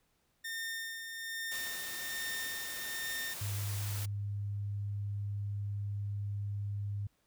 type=tone with tremolo; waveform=sawtooth; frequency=1818 Hz; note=A#6; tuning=44 cents flat; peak=-33 dBFS; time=0.44-3.34 s; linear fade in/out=10 ms; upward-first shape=sine; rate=1.2 Hz; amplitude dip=45%
type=noise; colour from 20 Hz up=white; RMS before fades=-43 dBFS; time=1.51-4.06 s; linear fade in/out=10 ms
type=tone; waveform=sine; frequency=101.6 Hz; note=G#2; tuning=38 cents flat; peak=-34 dBFS; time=3.41-7.07 s; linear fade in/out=5 ms
effects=pink hiss -75 dBFS RMS until 7.26 s